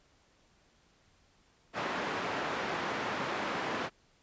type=band-pass noise; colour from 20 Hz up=white; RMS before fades=-35 dBFS; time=1.73-3.9 s; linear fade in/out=50 ms; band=160 to 1500 Hz; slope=12 dB/octave; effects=pink hiss -67 dBFS RMS until 4.22 s + resampled to 16000 Hz